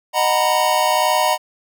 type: chord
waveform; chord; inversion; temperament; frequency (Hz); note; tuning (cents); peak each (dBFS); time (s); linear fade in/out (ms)
square; B major seventh; first; just; 617.4 / 740.8 / 926 / 987.8; D#5 / F#5 / A#5 / B5; -14 / +2 / -12 / 0; -21; 0.13-1.38; 50
effects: none